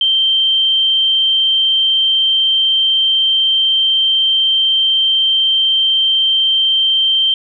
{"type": "tone", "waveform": "sine", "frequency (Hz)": 3136, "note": "G7", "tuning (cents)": 0, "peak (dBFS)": -10, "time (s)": [0.01, 7.34], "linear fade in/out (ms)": 2, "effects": []}